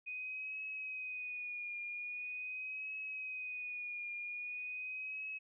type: tone with vibrato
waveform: sine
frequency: 2489 Hz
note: D#7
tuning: in tune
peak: -40 dBFS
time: 0.06-5.39 s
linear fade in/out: 20 ms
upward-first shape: triangle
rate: 0.43 Hz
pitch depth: 55 cents each way
effects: none